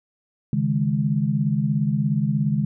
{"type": "chord", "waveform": "sine", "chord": "C# suspended second", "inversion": "none", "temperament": "equal", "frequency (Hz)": [138.59, 155.56, 207.7], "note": ["C#3", "D#3", "G#3"], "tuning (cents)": [0, 0, 0], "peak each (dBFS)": -23, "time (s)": [0.53, 2.65], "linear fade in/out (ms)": 2, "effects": []}